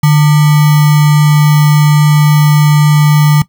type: tone with sample-and-hold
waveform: sine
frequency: 149.4 Hz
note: D3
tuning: 30 cents sharp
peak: -3 dBFS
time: 0.03-3.42 s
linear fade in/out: 5 ms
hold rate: 1050 Hz
effects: noise-tail reverb RT60 0.1 s tail -17 dB re dry